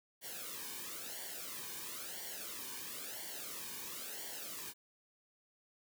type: noise with flanger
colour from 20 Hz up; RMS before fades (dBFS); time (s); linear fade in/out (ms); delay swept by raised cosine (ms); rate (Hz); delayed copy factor
white; -45; 0.21-4.74; 50; 0.78 to 1.52; 0.99; -0.75
effects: none